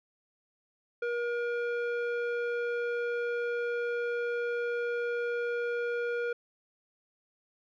square tone with low-pass filter, 476.6 Hz, A#4, 38 cents sharp, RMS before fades -32 dBFS, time 1.02-6.33 s, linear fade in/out 5 ms, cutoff 1800 Hz, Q 1.6, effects none

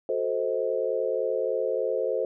sine chord, F# diminished seventh, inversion none, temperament equal with one note detuned, 370 / 440 / 523.3 / 632.8 Hz, F#4 / A4 / C5 / Eb5, 0 / 0 / 0 / +29 cents, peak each -33 / -29 / -27 / -33 dBFS, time 0.09-2.25 s, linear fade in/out 2 ms, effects none

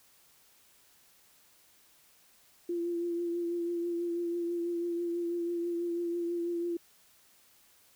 sine tone with vibrato, 343.5 Hz, F4, 29 cents flat, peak -30 dBFS, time 2.69-6.77 s, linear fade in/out 5 ms, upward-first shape triangle, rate 6.1 Hz, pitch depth 27 cents each way, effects white hiss -63 dBFS RMS until 7.95 s

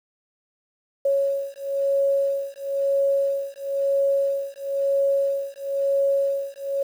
sine beating tone pair, 553 / 554 Hz, C#5 / C#5, -4 / -1 cents, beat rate 1 Hz, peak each -23 dBFS, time 1.05-6.83 s, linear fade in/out 5 ms, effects 8-bit

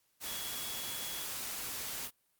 sine tone in noise, 3358 Hz, G#7, 18 cents sharp, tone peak -45 dBFS, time 0.24-1.27 s, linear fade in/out 50 ms, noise white, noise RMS -40 dBFS, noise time 0.2-2.11 s, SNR -8 dB, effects white hiss -75 dBFS RMS until 2.39 s + Opus 48 kbps

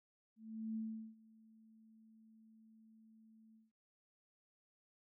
sine tone with ADSR envelope, 221.1 Hz, A3, 9 cents sharp, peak -38 dBFS, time 0.36-3.72 s, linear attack 400 ms, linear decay 390 ms, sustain -24 dB, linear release 170 ms, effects none

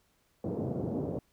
pink band-pass noise, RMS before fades -34 dBFS, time 0.44-1.19 s, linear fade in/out 2 ms, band 110 to 580 Hz, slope 24 dB/octave, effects pink hiss -71 dBFS RMS until 1.32 s

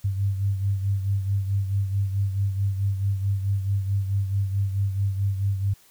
sine beating tone pair, 98 / 102.6 Hz, G2 / G#2, 0 / -21 cents, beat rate 4.6 Hz, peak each -22 / -30 dBFS, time 0.04-5.74 s, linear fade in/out 10 ms, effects white hiss -56 dBFS RMS until 5.9 s

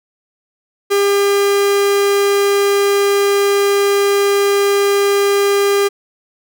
45% pulse tone, 401.6 Hz, G4, 42 cents sharp, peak -11 dBFS, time 0.9-5.89 s, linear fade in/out 20 ms, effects none

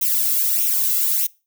violet noise with flanger, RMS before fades -19 dBFS, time 0.01-1.27 s, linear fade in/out 10 ms, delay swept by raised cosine 0.32 to 1.52 ms, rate 1.6 Hz, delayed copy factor +0.7, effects noise-tail reverb RT60 0.3 s tail -23 dB re dry

